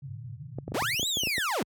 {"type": "band-pass noise", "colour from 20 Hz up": "pink", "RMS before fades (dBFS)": -41, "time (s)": [0.02, 0.95], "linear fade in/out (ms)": 5, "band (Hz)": [100, 150], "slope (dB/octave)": 96}
{"type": "clicks", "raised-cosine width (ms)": 2, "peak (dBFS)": -21, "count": 10, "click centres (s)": [0.586, 0.68, 0.72, 0.823, 0.996, 1.03, 1.171, 1.235, 1.272, 1.381]}
{"type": "linear two-way sweep", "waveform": "30% pulse", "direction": "up then down", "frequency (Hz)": [143.1, 3951, 143.1], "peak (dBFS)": -24, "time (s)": [0.74, 1.63], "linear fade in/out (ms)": 5, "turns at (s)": 1.08}
{"effects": ["high-pass 60 Hz 12 dB/octave"]}